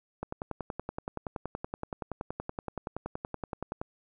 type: click train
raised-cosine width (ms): 1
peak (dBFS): -20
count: 39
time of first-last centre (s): 0.23-3.815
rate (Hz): 10.6
effects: none